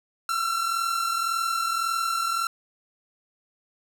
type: tone pair together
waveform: 45% pulse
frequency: 1318.5 / 1360.3 Hz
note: E6 / F6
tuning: 0 / -46 cents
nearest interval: minor second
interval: 54 cents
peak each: -31 / -25 dBFS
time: 0.29-2.47 s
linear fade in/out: 2 ms
effects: none